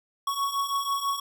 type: beating tone pair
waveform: square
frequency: 1108.7 / 1114.8 Hz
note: C#6 / C#6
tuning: 0 / +9 cents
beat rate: 6.1 Hz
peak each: -32 / -28 dBFS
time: 0.27-1.2 s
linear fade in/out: 5 ms
effects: none